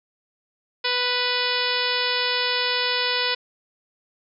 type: harmonic tone with a mistuned harmonic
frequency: 493.9 Hz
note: B4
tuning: in tune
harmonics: 1 / 2 / 3 / 4 / 5 / 6 / 7 / 8 / 9 / 10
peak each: -30 / -30 / -30 / -30 / -30 / -30 / -30 / -30 / -30 / -30 dBFS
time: 0.84-3.35 s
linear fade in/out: 10 ms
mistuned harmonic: 10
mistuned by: +52 cents
effects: none